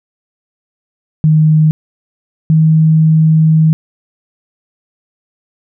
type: tone pair in turn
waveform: sine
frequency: 155.56 / 158.28 Hz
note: D#3 / D#3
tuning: 0 / +30 cents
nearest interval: unison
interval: 30 cents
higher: second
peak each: -5 dBFS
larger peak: neither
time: 1.24-1.71 / 2.5-3.73 s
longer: second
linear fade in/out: 0 ms
effects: none